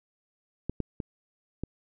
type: clicks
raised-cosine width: 3 ms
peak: -17 / -16 / -20 / -19 dBFS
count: 4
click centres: 0.696 / 0.803 / 1.002 / 1.636 s
effects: none